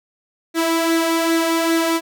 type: tone with flanger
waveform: sawtooth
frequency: 329.6 Hz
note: E4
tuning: in tune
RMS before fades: -18 dBFS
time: 0.54-2.01 s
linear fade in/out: 50 ms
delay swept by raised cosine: 0.49 to 2.19 ms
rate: 2.5 Hz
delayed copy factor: +0.5
effects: none